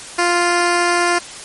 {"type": "tone", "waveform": "10% pulse", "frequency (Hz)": 349.2, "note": "F4", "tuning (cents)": 0, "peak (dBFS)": -5, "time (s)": [0.18, 1.19], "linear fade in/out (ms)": 10, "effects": ["white hiss -33 dBFS RMS until 1.44 s", "MP3 48 kbps"]}